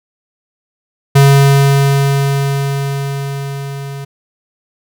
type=tone with level ramp; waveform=square; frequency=139 Hz; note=C#3; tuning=5 cents sharp; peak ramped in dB=-4 to -24 dBFS; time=1.15-4.05 s; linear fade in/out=10 ms; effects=none